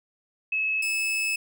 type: tone pair in turn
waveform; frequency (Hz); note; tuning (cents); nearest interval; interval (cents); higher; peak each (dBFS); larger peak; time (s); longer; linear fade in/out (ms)
sine / 40% pulse; 2586 / 2602; E7 / E7; -34 / -23; unison; 11; second; -23; neither; 0.52-0.82 / 0.82-1.36; second; 5
effects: none